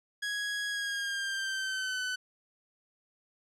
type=tone with pitch glide; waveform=sawtooth; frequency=1661.2 to 1505.8 Hz; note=G#6 to F#6; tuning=0 to +30 cents; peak=-28 dBFS; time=0.22-2.16 s; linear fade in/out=10 ms; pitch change=-170 cents; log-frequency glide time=0.69-2.02 s; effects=low-pass 8000 Hz 12 dB/octave